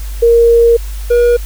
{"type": "tone pair in turn", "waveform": ["sine", "triangle"], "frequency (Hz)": [466.8, 479.1], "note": ["A#4", "A#4"], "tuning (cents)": [2, 47], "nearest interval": "unison", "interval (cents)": 45, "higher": "second", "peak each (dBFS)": -4, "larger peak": "neither", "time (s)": [[0.22, 0.77], [1.1, 1.37]], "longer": "first", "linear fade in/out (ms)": 10, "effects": ["added 50 Hz sine -19 dBFS peak until 1.45 s", "white hiss -35 dBFS RMS until 1.45 s"]}